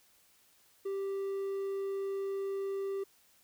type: tone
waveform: triangle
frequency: 392 Hz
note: G4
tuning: in tune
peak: -31 dBFS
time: 0.85-3.04 s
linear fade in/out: 10 ms
effects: white hiss -66 dBFS RMS until 3.43 s